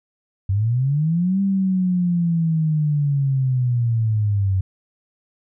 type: linear two-way sweep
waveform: sine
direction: up then down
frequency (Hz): 93.1 to 197.6 to 93.1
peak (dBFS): -16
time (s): 0.49-4.61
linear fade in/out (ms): 5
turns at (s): 1.41
effects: none